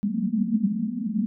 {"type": "band-pass noise", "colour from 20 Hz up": "pink", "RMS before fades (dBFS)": -25, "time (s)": [0.03, 1.26], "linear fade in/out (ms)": 0, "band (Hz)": [190, 240], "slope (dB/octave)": 96, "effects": []}